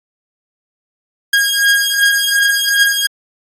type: beating tone pair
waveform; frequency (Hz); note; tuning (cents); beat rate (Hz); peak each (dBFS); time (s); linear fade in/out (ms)
sawtooth; 1629 / 1631.7; G#6 / G#6; -34 / -31; 2.7; -10; 1.33-3.07; 5
effects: AAC 48 kbps